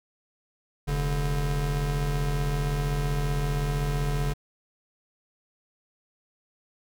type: tone pair together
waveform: square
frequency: 42.75 / 143.8 Hz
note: F1 / D3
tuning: -36 / -36 cents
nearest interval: octave + major sixth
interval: 2100 cents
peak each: -28 dBFS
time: 0.87-4.34 s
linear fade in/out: 20 ms
effects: none